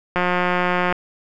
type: click train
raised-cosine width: 0.5 ms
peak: -5 dBFS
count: 138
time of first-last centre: 0.16-0.925 s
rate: 179 Hz
effects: none